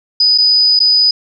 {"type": "tone with dropouts", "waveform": "sine", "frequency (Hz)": 4978, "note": "D#8", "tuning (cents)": 0, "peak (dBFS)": -7, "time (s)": [0.2, 1.11], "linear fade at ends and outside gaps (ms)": 5, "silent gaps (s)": [[0.378, 0.383], [0.792, 0.801]], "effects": []}